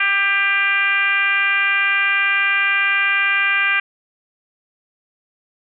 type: tone with frequency modulation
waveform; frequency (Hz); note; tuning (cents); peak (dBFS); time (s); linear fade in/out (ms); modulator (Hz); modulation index
sine; 1985; B6; +8; -14; 0-3.8; 5; 399; 1.7
effects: none